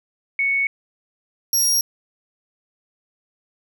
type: tone pair in turn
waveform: sine / 25% pulse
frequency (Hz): 2217 / 5624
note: C#7 / F8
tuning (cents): 0 / +11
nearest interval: octave + major third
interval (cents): 1611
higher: second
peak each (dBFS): -17 / -11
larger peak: second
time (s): 0.39-0.67 / 1.53-1.81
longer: neither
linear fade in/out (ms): 2
effects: none